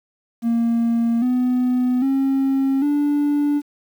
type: tone with pitch steps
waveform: triangle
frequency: 232.3 / 250.4 / 269.9 / 291 Hz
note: A#3 / B3 / C#4 / D4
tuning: -6 / +24 / -46 / -16 cents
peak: -13 dBFS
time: 0.42-3.62 s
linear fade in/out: 50 ms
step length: 800 ms
effects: tanh soft clip ceiling -10 dBFS + 8-bit